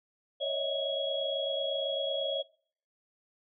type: tone cluster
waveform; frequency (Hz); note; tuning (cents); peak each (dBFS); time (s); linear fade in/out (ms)
sine; 553 / 623 / 651 / 3320; C#5 / D#5 / E5 / G#7; -4 / +2 / -22 / -1; -33 / -37 / -39 / -34; 0.4-2.43; 20
effects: noise-tail reverb RT60 0.6 s tail -25 dB re dry